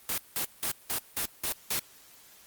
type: noise bursts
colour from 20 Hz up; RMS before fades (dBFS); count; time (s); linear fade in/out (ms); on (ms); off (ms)
white; -30; 7; 0.09-1.793; 2; 89; 180
effects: white hiss -55 dBFS RMS until 2.46 s + Opus 24 kbps